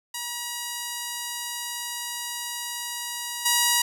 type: tone with level steps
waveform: 5% pulse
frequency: 959 Hz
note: A#5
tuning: 49 cents sharp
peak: -18 / -7 dBFS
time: 0.14-3.82 s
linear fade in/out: 5 ms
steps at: 3.45 s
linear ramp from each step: 10 ms
effects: none